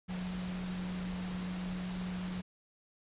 sine tone in noise, 182 Hz, F#3, 28 cents flat, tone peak -36 dBFS, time 0.08-2.42 s, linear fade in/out 20 ms, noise pink, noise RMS -45 dBFS, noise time 0.08-2.42 s, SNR +6 dB, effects resampled to 8000 Hz

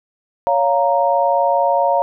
sine chord, Bb minor, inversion first, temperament just, 559.4 / 699.2 / 932.3 Hz, Db5 / F5 / Bb5, +16 / +2 / 0 cents, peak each -17 dBFS, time 0.47-2.02 s, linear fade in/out 0 ms, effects none

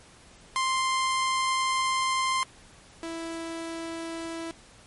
sawtooth tone pair in turn, 1048 / 330.1 Hz, C6 / E4, +2 / +2 cents, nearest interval octave + minor sixth, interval 2000 cents, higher first, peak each -20 / -29 dBFS, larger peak first, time 0.56-2.43 / 3.03-4.51 s, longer first, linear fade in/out 0 ms, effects pink hiss -53 dBFS RMS until 4.86 s + MP3 48 kbps

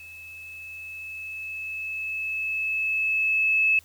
sine tone with level ramp, 2600 Hz, E7, 24 cents flat, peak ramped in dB -41 to -17 dBFS, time 0-3.79 s, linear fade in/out 2 ms, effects added 83 Hz sine -56 dBFS peak until 3.84 s + white hiss -56 dBFS RMS until 3.84 s

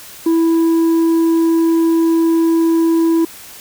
sine tone with tanh clipping, 329.6 Hz, E4, in tune, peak -11 dBFS, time 0.26-3.25 s, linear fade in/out 5 ms, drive 4 dB, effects white hiss -36 dBFS RMS until 3.6 s

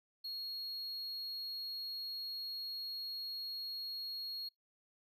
triangle tone, 4300 Hz, C8, 47 cents sharp, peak -39 dBFS, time 0.24-4.49 s, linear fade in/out 10 ms, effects noise-tail reverb RT60 0.2 s tail -26 dB re dry

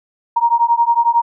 sine beating tone pair, 932.3 / 943.3 Hz, A#5 / A#5, 0 / +20 cents, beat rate 11 Hz, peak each -14 dBFS, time 0.36-1.22 s, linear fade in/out 10 ms, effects none

